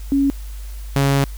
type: tone pair in turn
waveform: sine / sawtooth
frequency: 277.2 / 138.6 Hz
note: C#4 / C#3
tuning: 0 / 0 cents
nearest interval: octave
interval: 1200 cents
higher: first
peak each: -13 / -10 dBFS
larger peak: second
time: 0.12-0.3 / 0.96-1.24 s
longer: second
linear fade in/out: 0 ms
effects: added 50 Hz sine -28 dBFS peak until 1.37 s + white hiss -45 dBFS RMS until 1.37 s